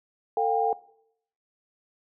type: tone cluster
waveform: sine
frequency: 448 / 718 / 798 Hz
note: A4 / F5 / G5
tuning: +31 / +48 / +31 cents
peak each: -26 / -28 / -25 dBFS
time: 0.37-0.73 s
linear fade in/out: 2 ms
effects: noise-tail reverb RT60 0.7 s tail -20 dB re dry